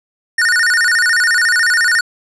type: tone with vibrato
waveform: square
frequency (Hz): 1638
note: G#6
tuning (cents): -24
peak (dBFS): -11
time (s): 0.38-2.01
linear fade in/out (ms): 5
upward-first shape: square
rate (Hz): 14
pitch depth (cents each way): 190
effects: resampled to 22050 Hz + 7-bit